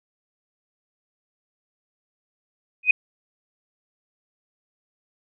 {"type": "tone with exponential growth", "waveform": "sine", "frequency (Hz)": 2500, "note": "D#7", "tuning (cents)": 8, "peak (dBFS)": -7, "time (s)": [2.83, 2.91], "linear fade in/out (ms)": 5, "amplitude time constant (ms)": 16, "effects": []}